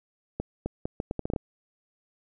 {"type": "accelerating click train", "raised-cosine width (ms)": 2, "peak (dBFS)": -16, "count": 10, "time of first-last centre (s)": [0.4, 1.362], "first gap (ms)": 260, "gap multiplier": 0.75, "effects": []}